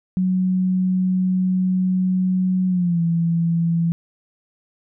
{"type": "tone with pitch glide", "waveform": "sine", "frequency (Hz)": [185, 167.7], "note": ["F#3", "E3"], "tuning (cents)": [0, 30], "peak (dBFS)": -16, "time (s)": [0.17, 3.92], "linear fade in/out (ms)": 0, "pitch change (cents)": -170, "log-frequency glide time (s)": [2.68, 3.01], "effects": []}